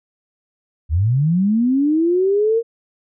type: linear sweep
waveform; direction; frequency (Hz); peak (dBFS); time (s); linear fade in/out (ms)
sine; up; 70.3 to 468.3; -13; 0.89-2.63; 50
effects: none